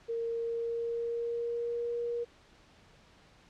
sine tone with pitch glide, 461.9 to 473.8 Hz, A#4 to A#4, -16 to +28 cents, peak -31 dBFS, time 0.08-2.25 s, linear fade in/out 20 ms, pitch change +44 cents, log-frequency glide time 0.29-1.92 s, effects pink hiss -60 dBFS RMS until 3.49 s + low-pass 5000 Hz 12 dB/octave

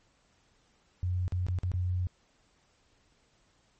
sine tone with dropouts, 90.4 Hz, F#2, 40 cents flat, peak -27 dBFS, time 1.03-2.07 s, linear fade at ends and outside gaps 0 ms, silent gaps 1.28-1.322 / 1.466-1.485 / 1.587-1.634 / 1.717-1.738 s, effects pink hiss -68 dBFS RMS until 3.79 s + MP3 32 kbps

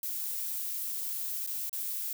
violet noise with dropouts, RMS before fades -35 dBFS, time 0.03-2.13 s, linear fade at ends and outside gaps 2 ms, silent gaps 1.465-1.473 / 1.695-1.729 s, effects none

